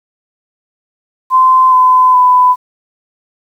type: tone with pitch steps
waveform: sine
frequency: 1033 / 1016.4 / 1000.1 Hz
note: C6 / B5 / B5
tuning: -22 / +49 / +21 cents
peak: -4 dBFS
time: 1.3-2.56 s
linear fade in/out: 50 ms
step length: 420 ms
effects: 7-bit